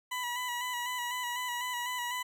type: tone with vibrato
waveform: 20% pulse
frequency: 982 Hz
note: B5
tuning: 10 cents flat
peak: -28 dBFS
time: 0.11-2.23 s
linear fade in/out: 10 ms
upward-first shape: square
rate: 4 Hz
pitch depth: 30 cents each way
effects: none